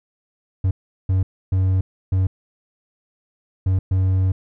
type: tone bursts at uneven times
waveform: triangle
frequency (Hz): 94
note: F#2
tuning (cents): +28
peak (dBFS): -13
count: 6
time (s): 0.64-0.71 / 1.09-1.23 / 1.52-1.81 / 2.12-2.27 / 3.66-3.79 / 3.91-4.32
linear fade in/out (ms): 5
effects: none